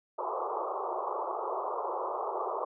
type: band-pass noise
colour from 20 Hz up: white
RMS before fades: -34 dBFS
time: 0.18-2.65 s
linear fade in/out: 10 ms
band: 360 to 1200 Hz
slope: 96 dB/octave
effects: none